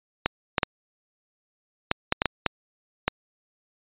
clicks, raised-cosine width 0.3 ms, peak -4 dBFS, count 9, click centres 0.26 / 0.582 / 0.632 / 1.914 / 2.124 / 2.219 / 2.257 / 2.463 / 3.08 s, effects resampled to 8000 Hz

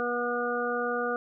harmonic tone, 241.7 Hz, B3, 37 cents flat, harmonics 1 / 2 / 3 / 5 / 6, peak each -36 / -30 / -35 / -34 / -33 dBFS, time 0-1.16 s, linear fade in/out 0 ms, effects none

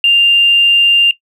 triangle tone with tanh clipping, 2794 Hz, F7, in tune, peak -5 dBFS, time 0.04-1.11 s, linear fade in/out 2 ms, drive 3 dB, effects noise-tail reverb RT60 0.1 s tail -17 dB re dry

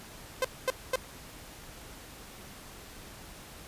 sawtooth tone bursts, 517 Hz, C5, 21 cents flat, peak -21 dBFS, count 3, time 0.42-0.958 s, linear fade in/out 2 ms, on 26 ms, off 230 ms, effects pink hiss -48 dBFS RMS until 3.67 s + resampled to 32000 Hz

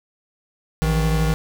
square tone pair together, 56.91 / 158.3 Hz, A#1 / D#3, -41 / +30 cents, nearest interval octave + tritone, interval 1771 cents, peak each -21 / -20 dBFS, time 0.82-1.34 s, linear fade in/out 0 ms, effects none

